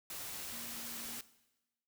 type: tone in noise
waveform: sine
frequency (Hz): 234.5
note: A#3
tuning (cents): +11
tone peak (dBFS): -54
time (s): 0.52-1.19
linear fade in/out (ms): 2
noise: white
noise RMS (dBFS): -44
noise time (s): 0.1-1.21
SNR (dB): -13
effects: noise-tail reverb RT60 1.0 s tail -17 dB re dry